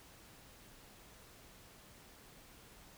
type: silence
effects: pink hiss -59 dBFS RMS until 2.97 s